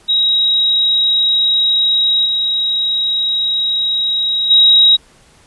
sine tone with level steps, 3817 Hz, A#7, 40 cents sharp, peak -10 / -13 / -5 dBFS, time 0.08-4.97 s, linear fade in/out 20 ms, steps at 2.25 / 4.5 s, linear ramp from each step 10 ms, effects pink hiss -48 dBFS RMS until 5.46 s + resampled to 24000 Hz

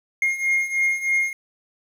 triangle beating tone pair, 2134 / 2137.2 Hz, C7 / C7, +34 / +36 cents, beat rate 3.2 Hz, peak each -23 / -19 dBFS, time 0.22-1.33 s, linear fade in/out 2 ms, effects 9-bit

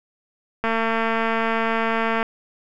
click train, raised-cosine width 0.5 ms, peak -8 dBFS, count 360, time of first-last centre 0.64-2.228 s, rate 226 Hz, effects none

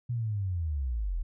sine linear sweep, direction down, 123.47 to 36.68 Hz, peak -28 dBFS, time 0.09-1.23 s, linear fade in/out 10 ms, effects none

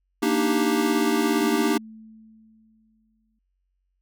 square chord, Eb major seventh, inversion second, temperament equal, 233.1 / 293.7 / 311.1 / 392 Hz, Bb3 / D4 / Eb4 / G4, 0 / 0 / 0 / 0 cents, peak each -26 dBFS, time 0.22-1.78 s, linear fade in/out 10 ms
sine tone with exponential decay, 220 Hz, A3, in tune, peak -30 dBFS, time 1.41-3.39 s, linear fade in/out 5 ms, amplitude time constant 430 ms
effects added 46 Hz sine -70 dBFS peak until 4.01 s

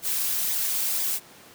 blue noise with flanger, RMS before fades -26 dBFS, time 0.02-1.2 s, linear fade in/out 50 ms, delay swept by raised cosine 0.69 to 5.19 ms, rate 2 Hz, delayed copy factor -0.55, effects pink hiss -49 dBFS RMS until 1.54 s + high-pass 150 Hz 12 dB/octave

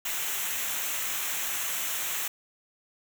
white noise with comb filter, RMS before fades -31 dBFS, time 0.05-2.28 s, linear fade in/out 5 ms, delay 0.21 ms, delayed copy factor -0.65, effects none

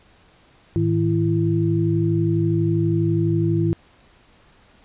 sine tone cluster, 107.2 / 159.4 / 335.2 Hz, A2 / D#3 / E4, -45 / +42 / +29 cents, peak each -21 dBFS, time 0.76-3.73 s, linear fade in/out 0 ms, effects pink hiss -54 dBFS RMS until 4.84 s + resampled to 8000 Hz

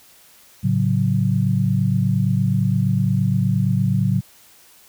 sine chord, F# minor, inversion first, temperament equal, 110 / 138.59 / 185 Hz, A2 / C#3 / F#3, 0 / 0 / 0 cents, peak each -20 dBFS, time 0.63-4.21 s, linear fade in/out 20 ms, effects white hiss -50 dBFS RMS until 4.88 s

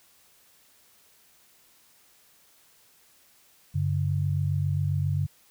sine tone pair together, 95.9 / 143.36 Hz, G2 / D3, -37 / -41 cents, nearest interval perfect fifth, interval 696 cents, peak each -26 dBFS, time 3.74-5.27 s, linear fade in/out 20 ms, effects white hiss -60 dBFS RMS until 5.5 s

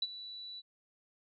sine tone with ADSR envelope, 3951 Hz, B7, in tune, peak -28 dBFS, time 0.02-0.62 s, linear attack 4 ms, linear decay 38 ms, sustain -15 dB, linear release 34 ms, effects none

